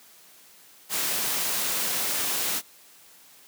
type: noise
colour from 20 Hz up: white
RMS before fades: -27 dBFS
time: 0.89-2.62 s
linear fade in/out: 50 ms
effects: white hiss -53 dBFS RMS until 3.47 s + high-pass 150 Hz 12 dB/octave